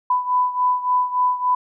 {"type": "beating tone pair", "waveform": "sine", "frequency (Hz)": [996, 999.5], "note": ["B5", "B5"], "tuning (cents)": [14, 20], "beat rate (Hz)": 3.5, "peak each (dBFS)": [-18, -22], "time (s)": [0.1, 1.55], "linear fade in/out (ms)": 5, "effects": []}